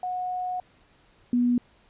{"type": "tone pair in turn", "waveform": "sine", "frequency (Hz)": [730, 243.6], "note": ["F#5", "B3"], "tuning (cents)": [-24, -24], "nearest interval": "octave + perfect fifth", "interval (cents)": 1900, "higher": "first", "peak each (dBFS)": [-27, -19], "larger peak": "second", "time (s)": [[0.03, 0.6], [1.33, 1.58]], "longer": "first", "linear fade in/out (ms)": 2, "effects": ["pink hiss -60 dBFS RMS until 1.89 s", "resampled to 8000 Hz"]}